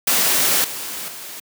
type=noise with level steps; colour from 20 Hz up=white; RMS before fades=-17 / -29 / -34 dBFS; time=0.07-1.4 s; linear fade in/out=5 ms; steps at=0.64 / 1.08 s; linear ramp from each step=5 ms; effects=high-pass 150 Hz 12 dB/octave